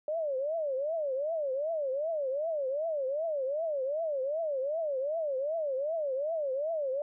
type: tone with vibrato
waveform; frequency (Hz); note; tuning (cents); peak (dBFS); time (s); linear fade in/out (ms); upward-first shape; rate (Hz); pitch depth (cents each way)
sine; 587.3; D5; 0; -29; 0.08-7.02; 2; triangle; 2.6; 250
effects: none